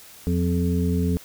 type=harmonic tone with a mistuned harmonic; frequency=86.1 Hz; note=F2; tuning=24 cents flat; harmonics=1 / 2 / 3 / 5; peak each=-23 / -23 / -27 / -30 dBFS; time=0.27-1.17 s; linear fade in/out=0 ms; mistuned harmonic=2; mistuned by=+49 cents; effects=white hiss -46 dBFS RMS until 1.24 s